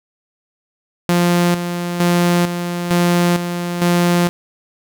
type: tone with tremolo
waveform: sawtooth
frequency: 174.61 Hz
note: F3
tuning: in tune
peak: -8 dBFS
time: 1.09-4.29 s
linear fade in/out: 0 ms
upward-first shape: square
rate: 1.1 Hz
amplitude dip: 60%
effects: none